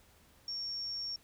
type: tone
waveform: sine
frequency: 5510 Hz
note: F8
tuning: 24 cents flat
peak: -36 dBFS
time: 0.48-1.16 s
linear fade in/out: 2 ms
effects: added 79 Hz sine -70 dBFS peak until 1.23 s + pink hiss -64 dBFS RMS until 1.23 s